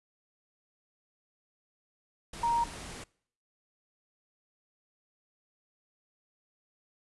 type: tone in noise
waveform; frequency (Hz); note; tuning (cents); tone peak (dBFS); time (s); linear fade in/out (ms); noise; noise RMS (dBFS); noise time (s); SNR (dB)
sine; 937; A#5; +9; -25; 2.43-2.64; 5; pink; -43; 2.33-3.04; +15
effects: noise-tail reverb RT60 0.6 s tail -24 dB re dry + resampled to 24000 Hz